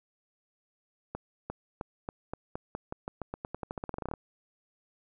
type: accelerating click train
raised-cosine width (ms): 1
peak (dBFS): -21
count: 25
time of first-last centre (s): 1.15-4.138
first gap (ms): 350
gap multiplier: 0.89
effects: none